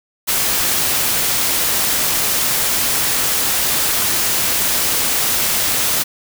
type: noise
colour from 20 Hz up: white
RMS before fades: -17 dBFS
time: 0.27-6.04 s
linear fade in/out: 20 ms
effects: none